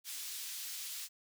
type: high-pass noise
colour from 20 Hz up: pink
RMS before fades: -43 dBFS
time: 0.04-1.09 s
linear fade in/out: 50 ms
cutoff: 3700 Hz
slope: 12 dB/octave
effects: none